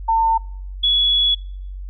sine tone pair in turn, 902 / 3384 Hz, A5 / G#7, +43 / +32 cents, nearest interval octave + major seventh, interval 2289 cents, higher second, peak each -13 dBFS, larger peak neither, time 0.08-0.38 / 0.83-1.35 s, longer second, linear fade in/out 10 ms, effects noise-tail reverb RT60 0.6 s tail -24 dB re dry + added 47 Hz sine -28 dBFS peak until 1.89 s

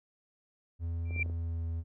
triangle tone with pitch glide, 83.9 to 82.79 Hz, E2 to E2, +31 to +8 cents, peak -30 dBFS, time 0.79-1.84 s, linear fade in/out 50 ms, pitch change -23 cents, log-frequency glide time 1.31-1.65 s
sine tone with exponential growth, 2358 Hz, D7, 6 cents sharp, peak -26 dBFS, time 1.05-1.23 s, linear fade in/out 5 ms, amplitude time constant 39 ms
clicks, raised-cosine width 2 ms, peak -34 dBFS, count 5, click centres 1.108 / 1.162 / 1.196 / 1.261 / 1.298 s
effects none

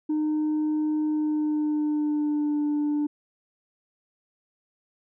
sine tone with pitch glide, 305.9 to 295.5 Hz, D#4 to D4, -29 to +11 cents, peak -20 dBFS, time 0.09-3.07 s, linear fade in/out 10 ms, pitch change -60 cents, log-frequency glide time 1.05-2.61 s, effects tanh soft clip ceiling -21 dBFS

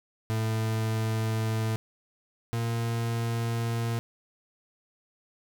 40% pulse tone pair in turn, 110.8 / 115.95 Hz, A2 / A#2, +13 / -9 cents, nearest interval minor second, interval 78 cents, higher second, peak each -25 / -26 dBFS, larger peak first, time 0.3-1.76 / 2.53-3.99 s, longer neither, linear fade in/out 0 ms, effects none

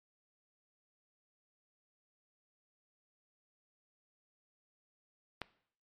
click, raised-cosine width 0.3 ms, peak -21 dBFS, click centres 5.417 s, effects noise-tail reverb RT60 0.6 s tail -19 dB re dry + MP3 64 kbps

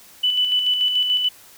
sine tone with tremolo, 2986 Hz, F#7, 15 cents sharp, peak -15 dBFS, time 0.23-1.29 s, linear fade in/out 10 ms, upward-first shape square, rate 6.9 Hz, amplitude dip 40%, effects white hiss -47 dBFS RMS until 1.57 s

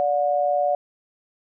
sine tone pair together, 582.3 / 723 Hz, D5 / F#5, -15 / -40 cents, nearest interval major third, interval 375 cents, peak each -21 dBFS, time 0-0.75 s, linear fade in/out 0 ms, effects none

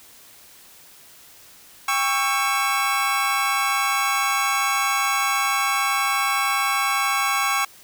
25% pulse chord, C# diminished, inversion second, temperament just, 798.3 / 1108.7 / 1330.5 Hz, G5 / C#6 / E6, +31 / 0 / +16 cents, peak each -22 / -18 / -23 dBFS, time 1.88-7.65 s, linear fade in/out 5 ms, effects white hiss -48 dBFS RMS until 7.83 s

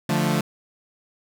sawtooth chord, D minor, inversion none, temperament equal, 146.83 / 174.61 / 220 Hz, D3 / F3 / A3, 0 / 0 / 0 cents, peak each -20 dBFS, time 0.09-0.41 s, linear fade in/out 5 ms, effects none

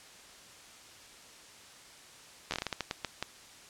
slowing click train, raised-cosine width 0.2 ms, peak -15 dBFS, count 12, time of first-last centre 2.51-3.226 s, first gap 12 ms, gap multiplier 1.31, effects white hiss -53 dBFS RMS until 3.69 s + low-pass 8000 Hz 12 dB/octave

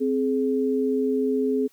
sine tone pair together, 261.6 / 422.2 Hz, C4 / G#4, 0 / +29 cents, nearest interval minor sixth, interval 829 cents, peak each -23 dBFS, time 0-1.68 s, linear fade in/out 20 ms, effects white hiss -61 dBFS RMS until 1.72 s

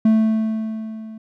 triangle tone with level ramp, 220 Hz, A3, in tune, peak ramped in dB -8 to -31 dBFS, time 0.05-1.18 s, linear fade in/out 5 ms, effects none

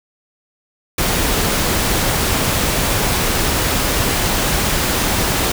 pink noise, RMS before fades -17 dBFS, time 0.98-5.52 s, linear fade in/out 5 ms, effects none

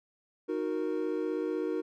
triangle chord, D# minor, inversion none, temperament equal with one note detuned, 311.1 / 367.2 / 466.2 Hz, D#4 / F#4 / A#4, 0 / -13 / 0 cents, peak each -32 dBFS, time 0.48-1.82 s, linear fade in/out 20 ms, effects none

